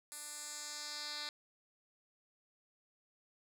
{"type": "tone with band-pass filter sweep", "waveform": "10% pulse", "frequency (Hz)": 296.2, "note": "D4", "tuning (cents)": 15, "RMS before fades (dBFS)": -45, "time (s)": [0.12, 1.29], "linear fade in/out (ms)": 0, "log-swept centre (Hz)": [10000, 4000], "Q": 2, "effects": []}